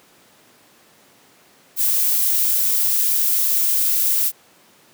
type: noise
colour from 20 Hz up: violet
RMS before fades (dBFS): -18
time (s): 1.76-4.32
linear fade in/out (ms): 50
effects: pink hiss -52 dBFS RMS until 4.93 s + high-pass 200 Hz 12 dB/octave